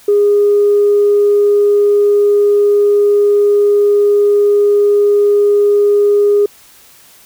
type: tone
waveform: sine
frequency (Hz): 410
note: G#4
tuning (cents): -22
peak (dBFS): -6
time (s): 0.08-6.46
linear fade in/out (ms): 5
effects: tanh soft clip ceiling -2 dBFS + white hiss -43 dBFS RMS until 7.25 s